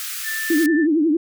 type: high-pass noise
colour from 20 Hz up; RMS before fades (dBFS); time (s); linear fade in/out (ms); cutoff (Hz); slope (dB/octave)
white; -29; 0-0.66; 0; 1200; 96
type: tone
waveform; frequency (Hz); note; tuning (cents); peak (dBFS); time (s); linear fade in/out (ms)
sine; 1770; A6; +10; -24; 0.23-0.87; 50
type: tone with vibrato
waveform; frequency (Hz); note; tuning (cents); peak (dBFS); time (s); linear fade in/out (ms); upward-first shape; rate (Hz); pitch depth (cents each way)
sine; 313.2; D#4; +11; -14; 0.5-1.17; 5; triangle; 11; 170
effects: none